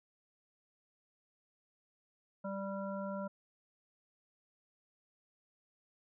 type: harmonic tone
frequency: 196 Hz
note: G3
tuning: in tune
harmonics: 1 / 3 / 5 / 7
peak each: -40 / -41 / -47 / -48 dBFS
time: 2.44-3.28 s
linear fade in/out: 10 ms
effects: none